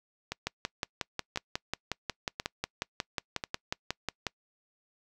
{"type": "two click trains", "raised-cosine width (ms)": 0.2, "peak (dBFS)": [-16, -13], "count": [4, 22], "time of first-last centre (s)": [[0.32, 3.439], [0.47, 4.267]], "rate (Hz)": [0.962, 5.53], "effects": ["noise-tail reverb RT60 0.1 s tail -26 dB re dry"]}